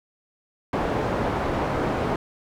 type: low-pass noise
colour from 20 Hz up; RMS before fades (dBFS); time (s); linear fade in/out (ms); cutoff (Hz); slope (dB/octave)
white; -25; 0.73-2.16; 2; 760; 12
effects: none